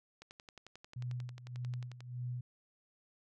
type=click train; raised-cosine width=0.2 ms; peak=-34 dBFS; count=21; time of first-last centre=0.22-2.006 s; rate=11.2 Hz
type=tone with tremolo; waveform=sine; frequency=123.47 Hz; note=B2; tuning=in tune; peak=-36 dBFS; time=0.96-2.41 s; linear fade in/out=5 ms; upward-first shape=sine; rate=1.7 Hz; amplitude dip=80%
effects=none